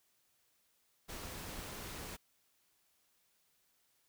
pink noise with amplitude modulation, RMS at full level -44 dBFS, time 1.08-2.17 s, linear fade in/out 20 ms, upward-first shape sine, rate 274 Hz, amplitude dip 40%, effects white hiss -75 dBFS RMS until 4.08 s

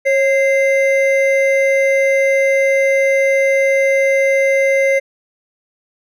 triangle tone pair together, 544 / 2079 Hz, C#5 / C7, -33 / -12 cents, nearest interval octave + major seventh, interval 2321 cents, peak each -10 / -15 dBFS, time 0.05-5 s, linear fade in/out 20 ms, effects none

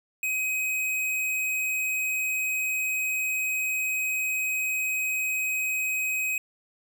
square tone, 2526 Hz, D#7, 26 cents sharp, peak -26 dBFS, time 0.23-6.38 s, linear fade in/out 2 ms, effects none

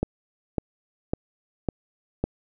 click train, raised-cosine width 2 ms, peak -10 dBFS, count 5, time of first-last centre 0.03-2.24 s, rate 1.81 Hz, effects none

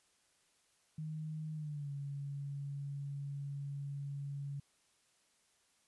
sine tone with pitch glide, 155.56 to 141.01 Hz, D#3 to C#3, 0 to +30 cents, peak -39 dBFS, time 0.98-4.6 s, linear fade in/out 5 ms, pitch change -170 cents, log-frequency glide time 1.54-1.91 s, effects white hiss -73 dBFS RMS until 5.87 s + resampled to 24000 Hz

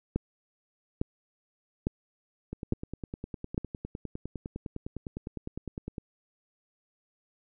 two click trains, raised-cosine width 3 ms, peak -23 / -14 dBFS, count 35 / 5, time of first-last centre 2.53-5.982 / 0.16-3.579 s, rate 9.85 / 1.17 Hz, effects none

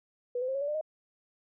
sine tone with pitch steps, 490 / 509.9 / 530.7 / 552.2 / 574.7 / 598.1 / 622.4 Hz, B4 / C5 / C5 / C#5 / D5 / D5 / D#5, -14 / -45 / +24 / -7 / -38 / +31 / 0 cents, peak -29 dBFS, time 0.35-0.812 s, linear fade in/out 5 ms, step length 66 ms, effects none

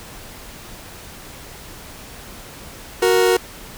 40% pulse tone pair together, 369.2 / 466.2 Hz, F#4 / A#4, -4 / 0 cents, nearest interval major third, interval 404 cents, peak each -15 dBFS, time 3.02-3.37 s, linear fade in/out 5 ms, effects pink hiss -38 dBFS RMS until 3.77 s

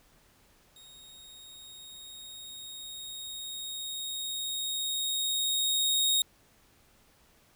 sawtooth tone with level ramp, 3741 Hz, A#7, 5 cents sharp, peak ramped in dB -48 to -20 dBFS, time 0.76-6.22 s, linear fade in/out 2 ms, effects pink hiss -63 dBFS RMS until 7.55 s

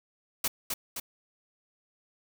white noise with echo, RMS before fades -28 dBFS, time 0.44-0.48 s, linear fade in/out 5 ms, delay 260 ms, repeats 2, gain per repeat -4 dB, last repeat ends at 1 s, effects none

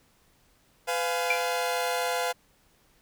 sawtooth chord, F diminished, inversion second, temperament just, 502.9 / 698.5 / 838.1 Hz, Cb5 / F5 / Ab5, +31 / 0 / +16 cents, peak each -26 / -26 / -30 dBFS, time 0.87-2.33 s, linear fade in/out 20 ms
sine tone with exponential decay, 2364 Hz, D7, 11 cents sharp, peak -19 dBFS, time 1.3-1.44 s, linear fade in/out 5 ms, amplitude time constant 29 ms
effects pink hiss -64 dBFS RMS until 3.01 s

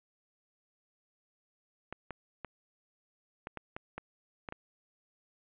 clicks, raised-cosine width 0.5 ms, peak -24 dBFS, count 9, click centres 1.926 / 2.107 / 2.447 / 3.471 / 3.573 / 3.765 / 3.98 / 4.488 / 4.524 s, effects resampled to 8000 Hz + 11-bit

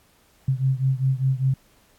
sine beating tone pair, 130.81 / 135.81 Hz, C3 / C#3, 0 / -35 cents, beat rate 5 Hz, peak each -21 / -23 dBFS, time 0.48-1.54 s, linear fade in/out 5 ms, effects pink hiss -59 dBFS RMS until 1.98 s + AAC 64 kbps

